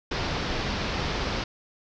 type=low-pass noise; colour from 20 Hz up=pink; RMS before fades=-29 dBFS; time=0.11-1.44 s; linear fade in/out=5 ms; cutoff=5500 Hz; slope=48 dB/octave; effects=none